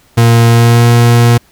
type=tone with pitch glide; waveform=40% pulse; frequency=116.54 to 118.65 Hz; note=A#2 to A#2; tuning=0 to +31 cents; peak=-3 dBFS; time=0.17-1.38 s; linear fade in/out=10 ms; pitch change=+31 cents; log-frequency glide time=0.49-0.86 s; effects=pink hiss -48 dBFS RMS until 1.51 s